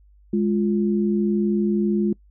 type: tone pair together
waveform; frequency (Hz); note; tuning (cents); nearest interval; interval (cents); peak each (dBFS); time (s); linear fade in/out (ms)
sine; 207.7 / 349.3; G#3 / F4; 0 / 0; major sixth; 900; -19 / -23; 0.33-2.13; 5
effects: noise-tail reverb RT60 0.1 s tail -24 dB re dry + added 50 Hz sine -50 dBFS peak until 2.3 s